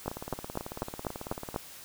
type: two click trains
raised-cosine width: 1 ms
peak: -16 / -23 dBFS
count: 7 / 28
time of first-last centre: 0.08-1.561 / 0.06-1.544 s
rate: 4.05 / 18.2 Hz
effects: white hiss -48 dBFS RMS until 1.84 s